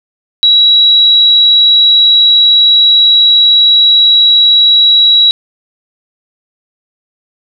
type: tone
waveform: sine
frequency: 3887 Hz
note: B7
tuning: 28 cents flat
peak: -3 dBFS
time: 0.43-5.31 s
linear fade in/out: 0 ms
effects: none